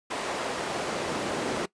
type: noise with high-pass filter sweep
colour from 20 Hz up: brown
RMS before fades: -31 dBFS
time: 0.1-1.66 s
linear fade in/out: 10 ms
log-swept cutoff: 570 to 330 Hz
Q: 0.83
effects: noise-tail reverb RT60 0.1 s tail -20 dB re dry + resampled to 22050 Hz